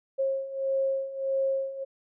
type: beating tone pair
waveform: sine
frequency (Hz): 538 / 539.6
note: C5 / C#5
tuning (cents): +48 / -47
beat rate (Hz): 1.6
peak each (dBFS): -31 / -27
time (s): 0.18-1.85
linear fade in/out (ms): 20
effects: none